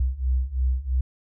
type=beating tone pair; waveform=sine; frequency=62.4 / 65.4 Hz; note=B1 / C2; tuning=+19 / 0 cents; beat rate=3 Hz; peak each=-25 / -23 dBFS; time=0-1.01 s; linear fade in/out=5 ms; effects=none